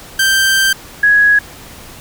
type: tone pair in turn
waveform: sawtooth / sine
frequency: 1568 / 1667.5 Hz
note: G6 / G#6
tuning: 0 / +7 cents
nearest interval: minor second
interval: 107 cents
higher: second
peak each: -6 dBFS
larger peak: neither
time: 0.19-0.73 / 1.03-1.39 s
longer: first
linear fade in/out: 5 ms
effects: pink hiss -35 dBFS RMS until 2 s